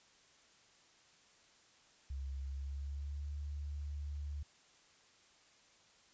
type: tone with pitch glide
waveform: sine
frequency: 67.9 to 72.77 Hz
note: C#2 to D2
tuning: -35 to -15 cents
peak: -39 dBFS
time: 2.1-4.43 s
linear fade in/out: 5 ms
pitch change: +120 cents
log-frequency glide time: 2.42-3.3 s
effects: white hiss -66 dBFS RMS until 6.13 s + resampled to 16000 Hz